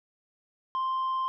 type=tone with tanh clipping; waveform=triangle; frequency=1047 Hz; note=C6; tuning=1 cent sharp; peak=-27 dBFS; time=0.75-1.28 s; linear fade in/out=0 ms; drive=7 dB; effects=none